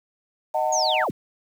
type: chord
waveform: sine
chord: D# diminished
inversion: none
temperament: just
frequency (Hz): 622.3 / 746.7 / 896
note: D#5 / F#5 / A5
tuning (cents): 0 / +16 / +31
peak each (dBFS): -24 / -24 / -25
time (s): 0.54-1.05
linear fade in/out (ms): 10
type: linear sweep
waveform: sine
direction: down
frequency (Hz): 6820 to 35.53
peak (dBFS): -22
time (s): 0.72-1.11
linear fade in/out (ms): 10
effects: tanh soft clip ceiling -9 dBFS + 8-bit